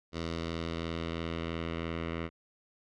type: tone with low-pass filter sweep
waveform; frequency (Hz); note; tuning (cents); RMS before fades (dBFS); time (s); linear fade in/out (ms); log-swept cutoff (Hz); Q
10% pulse; 83; E2; +12; -36; 0.12-2.3; 50; 4700 to 2400; 1.6
effects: none